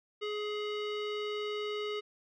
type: tone with low-pass filter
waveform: square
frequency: 419.7 Hz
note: G#4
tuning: 18 cents sharp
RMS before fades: -36 dBFS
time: 0.21-2.01 s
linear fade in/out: 20 ms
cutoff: 3300 Hz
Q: 2.7
effects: none